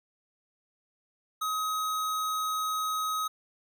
square tone, 1266 Hz, D#6, 30 cents sharp, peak -29 dBFS, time 1.41-3.28 s, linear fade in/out 10 ms, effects none

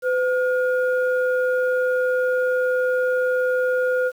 sine tone pair together, 506.6 / 1428 Hz, B4 / F6, +44 / +38 cents, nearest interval octave + tritone, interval 1794 cents, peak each -18 / -24 dBFS, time 0.02-4.12 s, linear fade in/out 50 ms, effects tanh soft clip ceiling -10 dBFS + 8-bit

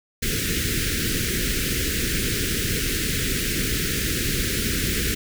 pink band-stop noise, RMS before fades -24 dBFS, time 0.22-5.15 s, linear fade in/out 10 ms, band 460 to 1500 Hz, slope 48 dB/octave, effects none

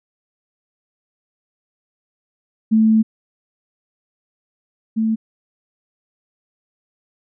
sine tone pair in turn, 220 / 221.5 Hz, A3 / A3, 0 / +12 cents, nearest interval unison, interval 12 cents, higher second, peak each -10 / -15 dBFS, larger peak first, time 2.71-3.03 / 4.96-5.16 s, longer first, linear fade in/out 20 ms, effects none

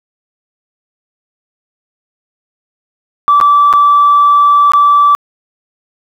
sine tone with dropouts, 1160 Hz, D6, 22 cents flat, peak -3 dBFS, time 3.28-5.15 s, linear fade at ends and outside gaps 0 ms, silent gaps 3.402-3.412 / 3.728-3.736 / 4.719-4.735 s, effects tanh soft clip ceiling 0 dBFS + 7-bit

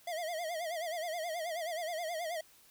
square tone with vibrato, 664 Hz, E5, 12 cents sharp, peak -36 dBFS, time 0.07-2.41 s, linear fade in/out 5 ms, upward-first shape sine, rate 9.4 Hz, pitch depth 120 cents each way, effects white hiss -62 dBFS RMS until 2.7 s

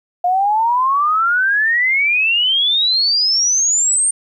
sine exponential sweep, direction up, 703 to 8870 Hz, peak -12 dBFS, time 0.24-4.11 s, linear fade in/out 5 ms, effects 9-bit

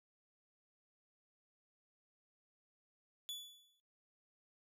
40% pulse tone with exponential decay, 3440 Hz, A7, 40 cents flat, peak -39 dBFS, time 3.29-3.8 s, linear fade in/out 0 ms, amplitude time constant 110 ms, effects noise-tail reverb RT60 0.4 s tail -17 dB re dry

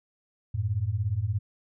sine beating tone pair, 92.5 / 109.5 Hz, F#2 / A2, 0 / -8 cents, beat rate 17 Hz, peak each -29 / -27 dBFS, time 0.54-1.39 s, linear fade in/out 10 ms, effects none

